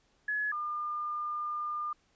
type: tone pair in turn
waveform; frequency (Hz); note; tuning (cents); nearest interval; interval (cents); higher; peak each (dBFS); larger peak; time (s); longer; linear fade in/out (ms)
sine; 1697 / 1204.8; G#6 / D6; +37 / +44; tritone; 593; first; -29 / -32; first; 0.28-0.52 / 0.52-1.93; second; 5
effects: pink hiss -70 dBFS RMS until 2.15 s + resampled to 16000 Hz